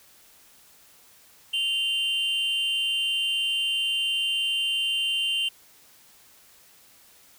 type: tone pair together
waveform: triangle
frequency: 2794 / 3093 Hz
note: F7 / G7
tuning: 0 / -24 cents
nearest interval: major second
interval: 176 cents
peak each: -24 dBFS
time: 1.53-5.49 s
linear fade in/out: 10 ms
effects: tanh soft clip ceiling -15 dBFS + white hiss -55 dBFS RMS until 7.38 s